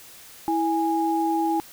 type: tone pair together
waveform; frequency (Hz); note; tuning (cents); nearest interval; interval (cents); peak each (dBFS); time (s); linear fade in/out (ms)
sine; 327.8 / 826; E4 / G#5; -10 / -10; octave + major third; 1600; -23; 0.48-1.6; 0
effects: white hiss -46 dBFS RMS until 1.72 s